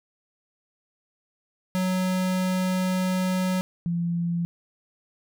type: tone pair in turn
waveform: square / sine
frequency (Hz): 185 / 170.99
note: F#3 / F3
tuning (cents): 0 / -36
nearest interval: minor second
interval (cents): 136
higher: first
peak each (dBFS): -23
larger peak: neither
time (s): 1.75-3.61 / 3.86-4.45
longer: first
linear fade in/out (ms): 0
effects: none